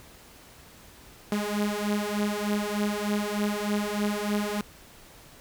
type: beating tone pair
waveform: sawtooth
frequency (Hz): 205.8 / 209.1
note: G#3 / G#3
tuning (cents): -16 / +12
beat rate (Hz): 3.3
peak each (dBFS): -25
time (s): 1.32-4.61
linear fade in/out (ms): 2
effects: pink hiss -51 dBFS RMS until 5.4 s